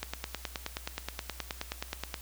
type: click train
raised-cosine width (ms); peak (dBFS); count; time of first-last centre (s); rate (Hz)
0.2; -16; 21; 0.03-2.142; 9.47
effects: added 60 Hz sine -46 dBFS peak until 2.21 s + white hiss -50 dBFS RMS until 2.21 s